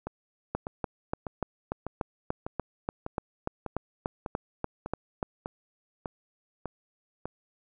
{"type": "two click trains", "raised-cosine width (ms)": 1, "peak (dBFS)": [-20, -15], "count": [13, 17], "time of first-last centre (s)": [[0.07, 7.256], [0.55, 5.228]], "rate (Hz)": [1.67, 3.42], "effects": []}